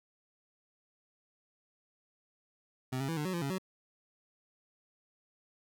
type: tone with pitch steps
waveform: 25% pulse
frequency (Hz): 129.2 / 136 / 164.4 / 149.6 / 186.2 / 171.6 / 138.5 / 187.6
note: C3 / C#3 / E3 / D3 / F#3 / F3 / C#3 / F#3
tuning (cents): -21 / -33 / -4 / +32 / +11 / -30 / -1 / +24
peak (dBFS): -29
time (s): 2.92-3.584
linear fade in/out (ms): 10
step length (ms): 83
effects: none